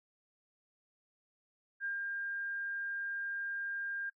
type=tone with ADSR envelope; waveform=sine; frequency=1603 Hz; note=G6; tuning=38 cents sharp; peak=-34 dBFS; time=1.8-4.1 s; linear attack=47 ms; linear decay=130 ms; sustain=-2 dB; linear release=11 ms; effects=noise-tail reverb RT60 0.1 s tail -20 dB re dry